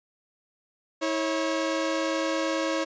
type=tone pair together; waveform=sawtooth; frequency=323 / 548.2 Hz; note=E4 / C#5; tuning=-35 / -19 cents; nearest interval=major sixth; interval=916 cents; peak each=-24 dBFS; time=1.01-2.85 s; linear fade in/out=20 ms; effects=resampled to 16000 Hz